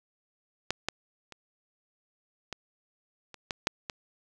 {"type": "clicks", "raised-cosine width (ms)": 0.2, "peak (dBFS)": [-10, -11, -27, -18, -27, -14, -7, -17], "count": 8, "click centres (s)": [0.706, 0.886, 1.323, 2.527, 3.343, 3.508, 3.671, 3.898], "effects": []}